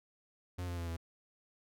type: tone with pitch steps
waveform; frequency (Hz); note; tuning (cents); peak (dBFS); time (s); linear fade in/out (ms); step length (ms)
45% pulse; 89.4 / 87.31 / 85.26 / 83.27; F2 / F2 / F2 / E2; +41 / 0 / -41 / +18; -37; 0.58-0.968; 10; 97
effects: none